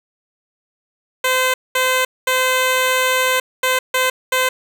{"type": "tone bursts at uneven times", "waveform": "10% pulse", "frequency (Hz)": 514, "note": "C5", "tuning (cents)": -31, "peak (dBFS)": -6, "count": 6, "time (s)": [[1.24, 1.54], [1.75, 2.05], [2.27, 3.4], [3.63, 3.79], [3.94, 4.1], [4.32, 4.49]], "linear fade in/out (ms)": 5, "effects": []}